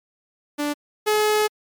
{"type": "tone pair in turn", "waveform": "sawtooth", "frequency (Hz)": [293, 425.1], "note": ["D4", "G#4"], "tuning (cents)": [-4, 40], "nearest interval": "tritone", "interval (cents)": 644, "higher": "second", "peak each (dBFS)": [-18, -13], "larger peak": "second", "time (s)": [[0.58, 0.74], [1.06, 1.48]], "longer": "second", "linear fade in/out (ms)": 20, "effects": ["MP3 96 kbps"]}